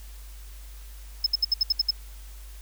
triangle tone bursts, 5190 Hz, E8, 28 cents flat, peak -17 dBFS, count 8, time 1.24-1.908 s, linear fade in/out 5 ms, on 24 ms, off 68 ms, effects added 50 Hz sine -40 dBFS peak until 2.61 s + white hiss -52 dBFS RMS until 2.61 s

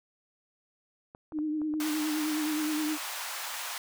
clicks, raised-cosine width 1 ms, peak -32 dBFS, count 5, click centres 1.149 / 1.322 / 1.388 / 1.617 / 1.739 s
sine tone with vibrato, 305.8 Hz, D#4, 30 cents flat, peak -28 dBFS, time 1.32-2.98 s, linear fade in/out 50 ms, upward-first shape triangle, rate 9.6 Hz, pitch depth 45 cents each way
pink high-pass noise, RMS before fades -37 dBFS, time 1.8-3.78 s, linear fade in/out 2 ms, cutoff 780 Hz, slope 24 dB/octave
effects none

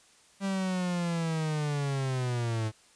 45% pulse linear sweep, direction down, 197.4 to 107.2 Hz, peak -28 dBFS, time 0.4-2.72 s, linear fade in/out 50 ms, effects white hiss -60 dBFS RMS until 2.95 s + resampled to 22050 Hz

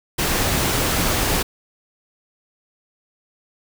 pink noise, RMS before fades -20 dBFS, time 0.18-1.43 s, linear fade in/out 10 ms, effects none

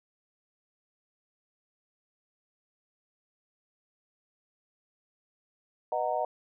sine chord, B major seventh, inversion none, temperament just, 493.9 / 617.4 / 740.8 / 926 Hz, B4 / D#5 / F#5 / A#5, 0 / -14 / +2 / -12 cents, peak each -36 / -31 / -31 / -34 dBFS, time 5.92-6.25 s, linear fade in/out 2 ms, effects none

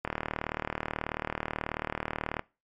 click train, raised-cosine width 0.5 ms, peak -15 dBFS, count 91, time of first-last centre 0.05-2.394 s, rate 38.4 Hz, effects noise-tail reverb RT60 0.3 s tail -22 dB re dry + MP3 64 kbps

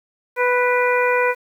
harmonic tone with a mistuned harmonic, 493.9 Hz, B4, in tune, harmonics 1 / 2 / 3 / 4 / 5, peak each -18 / -21 / -23 / -24 / -25 dBFS, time 0.36-1.35 s, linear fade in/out 50 ms, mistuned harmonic 5, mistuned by -38 cents, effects 8-bit

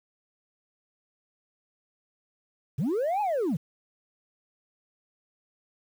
sine linear two-way sweep, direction up then down, 111.7 to 860 to 129.7 Hz, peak -22 dBFS, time 2.78-3.57 s, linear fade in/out 10 ms, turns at 3.21 s, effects tanh soft clip ceiling -23 dBFS + 9-bit

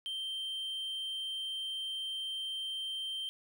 triangle tone, 3136 Hz, G7, in tune, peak -34 dBFS, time 0.06-3.29 s, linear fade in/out 0 ms, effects none

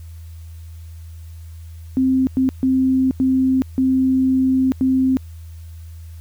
sine tone bursts at uneven times, 261.5 Hz, C4, 1 cent flat, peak -13 dBFS, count 6, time 1.97-2.27 / 2.37-2.49 / 2.63-3.11 / 3.2-3.62 / 3.78-4.72 / 4.81-5.17 s, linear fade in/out 0 ms, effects added 82 Hz sine -33 dBFS peak until 6.2 s + white hiss -54 dBFS RMS until 6.2 s

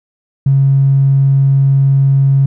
triangle tone with tanh clipping, 136.9 Hz, C#3, 21 cents flat, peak -6 dBFS, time 0.46-2.46 s, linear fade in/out 5 ms, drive 2 dB, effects none

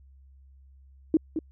sine tone with echo, 317.6 Hz, D#4, 36 cents sharp, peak -16 dBFS, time 1.14-1.17 s, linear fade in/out 2 ms, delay 220 ms, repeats 1, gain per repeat -9 dB, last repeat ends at 1.39 s, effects added 67 Hz sine -51 dBFS peak until 1.51 s

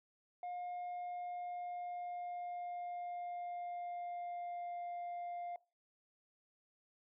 sine tone with pitch glide, 713 to 701.2 Hz, F5 to F5, +36 to +7 cents, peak -38 dBFS, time 0.43-5.56 s, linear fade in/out 2 ms, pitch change -29 cents, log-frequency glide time 0.69-4.82 s, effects noise-tail reverb RT60 0.3 s tail -23 dB re dry + tanh soft clip ceiling -40 dBFS

